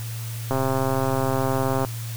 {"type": "click train", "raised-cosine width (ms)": 1, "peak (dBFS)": -10, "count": 179, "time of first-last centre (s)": [0.51, 1.848], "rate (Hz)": 133, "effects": ["added 114 Hz sine -29 dBFS peak until 2.16 s", "white hiss -39 dBFS RMS until 2.16 s"]}